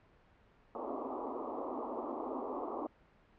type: band-pass noise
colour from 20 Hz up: pink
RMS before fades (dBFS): -40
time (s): 0.75-2.87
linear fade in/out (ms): 2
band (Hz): 240 to 1200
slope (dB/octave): 96
effects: pink hiss -65 dBFS RMS until 3.38 s + low-pass 2000 Hz 12 dB/octave